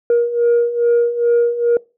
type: beating tone pair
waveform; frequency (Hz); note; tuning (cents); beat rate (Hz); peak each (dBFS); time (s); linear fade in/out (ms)
sine; 472 / 474.4; A#4 / A#4; +22 / +30; 2.4; -16 / -12; 0.1-1.77; 2
effects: noise-tail reverb RT60 0.3 s tail -24 dB re dry + tanh soft clip ceiling -8 dBFS